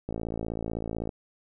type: click train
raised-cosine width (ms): 2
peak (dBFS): -19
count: 57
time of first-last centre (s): 0.09-1.092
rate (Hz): 55.9
effects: none